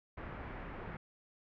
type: low-pass noise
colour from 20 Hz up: pink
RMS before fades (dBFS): -45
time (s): 0.17-0.97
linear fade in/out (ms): 5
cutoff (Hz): 2100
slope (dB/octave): 24
effects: none